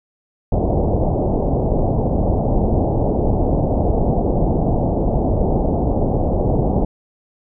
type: low-pass noise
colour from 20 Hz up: pink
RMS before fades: -17 dBFS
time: 0.52-6.85 s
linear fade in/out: 5 ms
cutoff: 790 Hz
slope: 48 dB/octave
effects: none